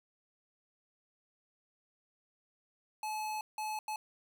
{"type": "tone bursts at uneven times", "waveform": "square", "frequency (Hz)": 859, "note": "A5", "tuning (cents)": -42, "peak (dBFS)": -36, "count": 3, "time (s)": [[3.03, 3.41], [3.58, 3.79], [3.88, 3.96]], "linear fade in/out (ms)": 2, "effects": []}